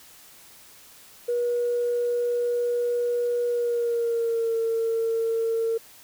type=tone with pitch glide; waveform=sine; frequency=481.6 to 454.6 Hz; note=B4 to A#4; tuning=-44 to -43 cents; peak=-21 dBFS; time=1.28-5.78 s; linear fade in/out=10 ms; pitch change=-99 cents; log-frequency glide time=3.47-4.57 s; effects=tanh soft clip ceiling -17 dBFS + white hiss -50 dBFS RMS until 6.03 s